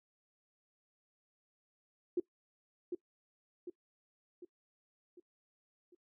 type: tone with echo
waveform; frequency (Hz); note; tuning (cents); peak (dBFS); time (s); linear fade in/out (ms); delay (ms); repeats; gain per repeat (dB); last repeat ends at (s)
sine; 354.4; F4; +25; -28; 2.17-2.2; 5; 750; 5; -6; 5.95
effects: noise-tail reverb RT60 0.1 s tail -21 dB re dry